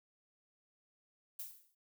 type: noise with exponential decay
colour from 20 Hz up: violet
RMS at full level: -41 dBFS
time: 1.39-1.75 s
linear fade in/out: 5 ms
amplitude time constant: 78 ms
effects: none